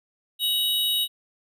square tone pair together, 2960 / 3791 Hz, F#7 / A#7, 0 / +28 cents, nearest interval major third, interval 428 cents, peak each -26 / -24 dBFS, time 0.39-1.08 s, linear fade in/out 50 ms, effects none

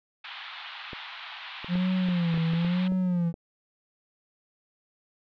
white band-pass noise, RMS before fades -41 dBFS, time 0.24-2.88 s, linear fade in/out 5 ms, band 770 to 3800 Hz, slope 48 dB/octave
clicks, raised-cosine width 2 ms, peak -26 dBFS, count 10, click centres 0.932 / 1.645 / 1.755 / 2.087 / 2.342 / 2.375 / 2.535 / 2.648 / 2.921 / 3.341 s
triangle tone with vibrato, 174.61 Hz, F3, in tune, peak -21 dBFS, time 1.68-3.33 s, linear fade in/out 50 ms, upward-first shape sine, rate 1 Hz, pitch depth 110 cents each way
effects none

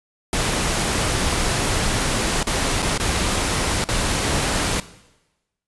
pink noise with dropouts, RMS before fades -21 dBFS, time 0.33-4.8 s, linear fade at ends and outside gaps 1 ms, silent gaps 2.43-2.47 / 2.821-2.826 / 2.977-2.999 / 3.841-3.888 s, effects noise-tail reverb RT60 1.0 s tail -17 dB re dry + resampled to 24000 Hz

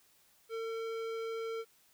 sine tone with tanh clipping, 452.2 Hz, A4, 47 cents sharp, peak -38 dBFS, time 0.49-1.65 s, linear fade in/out 50 ms, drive 17 dB, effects white hiss -67 dBFS RMS until 1.93 s

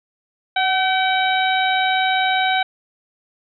harmonic tone with a mistuned harmonic, 765 Hz, G5, 42 cents flat, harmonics 1 / 2 / 3 / 4 / 5, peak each -18 / -22 / -24 / -28 / -25 dBFS, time 0.56-2.63 s, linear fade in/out 5 ms, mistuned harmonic 1, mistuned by -35 cents, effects none

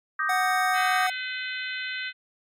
sine chord, Eb major seventh, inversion third, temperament equal, 1174.7 / 1244.5 / 1568 / 1864.7 Hz, D6 / Eb6 / G6 / Bb6, 0 / 0 / 0 / 0 cents, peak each -32 / -28 / -27 / -31 dBFS, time 0.19-1.07 s, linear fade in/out 5 ms
square tone, 740 Hz, F#5, in tune, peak -25 dBFS, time 0.29-1.1 s, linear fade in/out 5 ms
harmonic tone, 508 Hz, B4, 49 cents sharp, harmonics 3 / 4 / 5 / 6 / 7 / 8, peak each -33 / -35 / -37 / -39 / -40 / -41 dBFS, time 0.73-2.13 s, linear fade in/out 50 ms
effects MP3 64 kbps

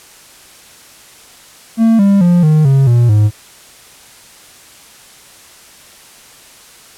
triangle tone with pitch steps, 226 / 199.03 / 175.28 / 154.36 / 135.94 / 119.72 / 105.43 Hz, A3 / G3 / F3 / D#3 / C#3 / A#2 / G#2, +47 / +27 / +7 / -13 / -33 / +47 / +27 cents, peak -4 dBFS, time 1.77-3.31 s, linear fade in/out 50 ms, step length 220 ms, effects white hiss -40 dBFS RMS until 6.97 s + low-pass 11000 Hz 12 dB/octave

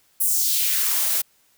blue noise with high-pass filter sweep, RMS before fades -21 dBFS, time 0.2-1.22 s, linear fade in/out 10 ms, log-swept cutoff 11000 to 360 Hz, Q 1.7, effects white hiss -61 dBFS RMS until 1.57 s

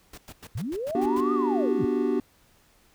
pink noise bursts, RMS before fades -43 dBFS, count 8, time 0.13-1.207 s, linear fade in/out 5 ms, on 48 ms, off 99 ms
sine linear two-way sweep, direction up then down, 80.4 to 1244.5 to 80.4 Hz, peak -28 dBFS, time 0.55-1.85 s, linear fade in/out 5 ms, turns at 1.33 s
triangle chord, G major seventh, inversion first, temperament just, 245 / 294 / 367.5 / 392 Hz, B3 / D4 / F#4 / G4, -14 / +2 / -12 / 0 cents, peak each -26 dBFS, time 0.95-2.2 s, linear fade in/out 2 ms
effects pink hiss -61 dBFS RMS until 2.94 s

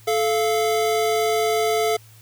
square tone pair together, 435.3 / 691 Hz, A4 / F5, -19 / -19 cents, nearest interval minor sixth, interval 800 cents, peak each -21 / -23 dBFS, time 0.07-1.97 s, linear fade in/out 10 ms, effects added 110 Hz sine -47 dBFS peak until 2.21 s + white hiss -52 dBFS RMS until 2.21 s

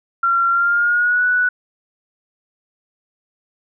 sine tone with pitch glide, 1372 to 1479 Hz, F6 to F#6, -31 to -1 cents, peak -13 dBFS, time 0.23-1.49 s, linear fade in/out 5 ms, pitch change +130 cents, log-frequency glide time 0.5-1.25 s, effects none

